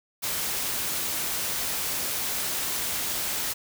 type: noise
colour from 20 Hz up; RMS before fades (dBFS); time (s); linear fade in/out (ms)
white; -29; 0.22-3.54; 20
effects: none